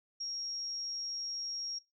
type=tone; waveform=sine; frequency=5588 Hz; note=F8; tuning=in tune; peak=-36 dBFS; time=0.2-1.79 s; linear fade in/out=10 ms; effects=noise-tail reverb RT60 0.2 s tail -20 dB re dry